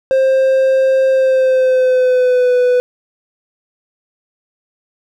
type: tone with pitch glide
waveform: triangle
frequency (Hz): 529 to 496.4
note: C5 to B4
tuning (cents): +19 to +9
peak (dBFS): -7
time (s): 0.11-2.8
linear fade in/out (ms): 0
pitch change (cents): -110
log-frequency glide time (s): 1.1-2.54
effects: none